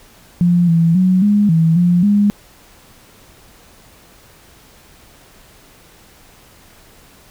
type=tone with pitch steps; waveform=sine; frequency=174.7 / 166.2 / 184.8 / 206.2 / 162.9 / 175.7 / 204.8 Hz; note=F3 / E3 / F#3 / G#3 / E3 / F3 / G#3; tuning=+1 / +15 / -2 / -12 / -20 / +11 / -24 cents; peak=-9 dBFS; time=0.41-2.3 s; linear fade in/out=0 ms; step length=270 ms; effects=pink hiss -46 dBFS RMS until 7.3 s